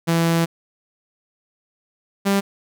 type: tone pair in turn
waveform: sawtooth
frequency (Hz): 166.6 / 198.12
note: E3 / G3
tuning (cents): +19 / +19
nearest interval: minor third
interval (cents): 300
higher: second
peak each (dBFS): -12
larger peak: neither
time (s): 0.07-0.46 / 2.25-2.41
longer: first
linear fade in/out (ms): 20
effects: none